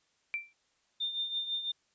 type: tone with exponential decay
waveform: sine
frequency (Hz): 2349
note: D7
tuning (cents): 0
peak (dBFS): -28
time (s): 0.34-0.53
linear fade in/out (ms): 0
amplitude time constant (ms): 41
type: tone with tremolo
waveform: sine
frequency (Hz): 3610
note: A7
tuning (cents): +44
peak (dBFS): -29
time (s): 1-1.72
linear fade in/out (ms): 10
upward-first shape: triangle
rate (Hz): 6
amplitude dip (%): 70
effects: white hiss -73 dBFS RMS until 1.94 s + resampled to 16000 Hz